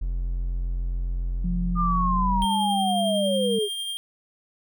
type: tone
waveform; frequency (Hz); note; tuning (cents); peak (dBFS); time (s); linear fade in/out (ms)
triangle; 43.65; F1; 0; -22; 0.01-2.45; 10
type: tone with pitch glide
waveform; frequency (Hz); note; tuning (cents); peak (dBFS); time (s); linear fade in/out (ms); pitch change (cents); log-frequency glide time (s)
sine; 175.8 to 198.47; F3 to G3; +12 to +22; -25; 1.44-3.59; 5; +210; 1.95-2.52
type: linear sweep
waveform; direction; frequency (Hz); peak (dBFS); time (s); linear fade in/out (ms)
sine; down; 1220 to 397.5; -22; 1.75-3.69; 50
type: tone with tremolo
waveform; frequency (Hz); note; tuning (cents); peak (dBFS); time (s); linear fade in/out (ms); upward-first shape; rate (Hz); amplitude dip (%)
square; 3199; G7; +34; -28; 2.42-3.97; 0; sine; 11; 25
effects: none